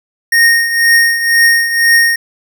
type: tone with tremolo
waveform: square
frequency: 1854 Hz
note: A#6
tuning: 10 cents flat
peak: -5 dBFS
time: 0.32-2.16 s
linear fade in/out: 5 ms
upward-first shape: triangle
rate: 2 Hz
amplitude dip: 70%
effects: none